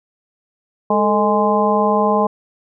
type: harmonic tone with a mistuned harmonic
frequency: 207.7 Hz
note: G#3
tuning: in tune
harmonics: 1 / 2 / 3 / 4 / 5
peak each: -19 / -19 / -19 / -19 / -19 dBFS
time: 0.9-2.27 s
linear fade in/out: 5 ms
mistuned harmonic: 2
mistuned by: +100 cents
effects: none